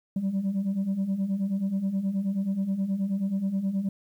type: beating tone pair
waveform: sine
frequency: 188.5 / 197.9 Hz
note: F#3 / G3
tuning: +32 / +17 cents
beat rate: 9.4 Hz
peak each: -29 / -24 dBFS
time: 0.16-3.89 s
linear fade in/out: 5 ms
effects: tanh soft clip ceiling -22 dBFS + 10-bit